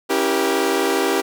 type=chord; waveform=sawtooth; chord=C# diminished seventh; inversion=none; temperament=equal with one note detuned; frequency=277.2 / 329.6 / 392 / 475.7 Hz; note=C#4 / E4 / G4 / Bb4; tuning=0 / 0 / 0 / +35 cents; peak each=-21 / -20 / -16 / -20 dBFS; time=0.09-1.22 s; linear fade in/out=20 ms; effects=none